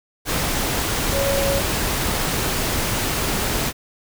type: tone in noise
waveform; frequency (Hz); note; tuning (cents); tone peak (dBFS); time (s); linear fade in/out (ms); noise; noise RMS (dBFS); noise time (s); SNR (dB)
sine; 554.4; C#5; 0; -20; 1.12-1.62; 50; pink; -22; 0.25-3.73; -1
effects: none